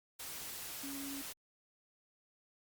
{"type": "tone in noise", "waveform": "sine", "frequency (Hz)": 277.2, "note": "C#4", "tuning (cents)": 0, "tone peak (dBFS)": -43, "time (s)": [0.83, 1.22], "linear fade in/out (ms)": 10, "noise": "white", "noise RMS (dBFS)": -45, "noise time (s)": [0.19, 1.33], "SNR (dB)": -1, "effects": ["Opus 48 kbps"]}